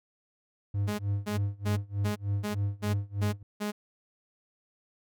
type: tone with tremolo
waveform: triangle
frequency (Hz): 100.8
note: G2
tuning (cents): +49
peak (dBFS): -23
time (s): 0.74-3.43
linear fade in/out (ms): 5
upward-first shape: sine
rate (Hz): 3.3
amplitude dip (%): 95
type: tone bursts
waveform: sawtooth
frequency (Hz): 208.3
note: G#3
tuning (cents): +5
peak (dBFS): -26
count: 8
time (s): 0.87-3.72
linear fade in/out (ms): 20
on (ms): 120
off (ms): 270
effects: none